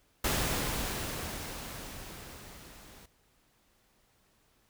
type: noise with level ramp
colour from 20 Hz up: pink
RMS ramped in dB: -29 to -54 dBFS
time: 0.24-3.06 s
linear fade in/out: 5 ms
effects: pink hiss -69 dBFS RMS until 4.69 s